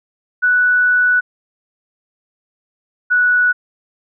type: tone pair in turn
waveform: sine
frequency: 1480 / 1473.2 Hz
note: F#6 / F#6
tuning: 0 / -8 cents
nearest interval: unison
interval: 8 cents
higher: first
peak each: -10 dBFS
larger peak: neither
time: 0.42-1.21 / 3.1-3.53 s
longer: first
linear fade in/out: 20 ms
effects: none